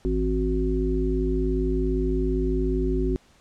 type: harmonic tone with a mistuned harmonic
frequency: 52.6 Hz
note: G#1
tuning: 23 cents sharp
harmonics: 1 / 3 / 5 / 7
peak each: -24 / -32 / -28 / -26 dBFS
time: 0.05-3.16 s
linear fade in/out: 0 ms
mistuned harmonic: 3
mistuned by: +83 cents
effects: pink hiss -58 dBFS RMS until 3.4 s + low-pass 8000 Hz 12 dB/octave